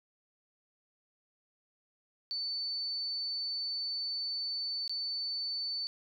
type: tone with dropouts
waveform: sine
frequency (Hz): 4510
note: C#8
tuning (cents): +29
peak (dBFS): -33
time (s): 2.31-5.87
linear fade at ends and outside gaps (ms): 0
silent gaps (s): 4.878-4.895
effects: 12-bit